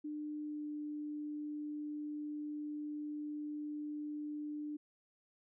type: tone with pitch glide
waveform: sine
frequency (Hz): 300 to 298.1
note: D4 to D4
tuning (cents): +37 to +26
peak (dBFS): -39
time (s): 0.04-4.77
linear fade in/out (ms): 10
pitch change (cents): -11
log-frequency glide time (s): 0.44-0.67
effects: none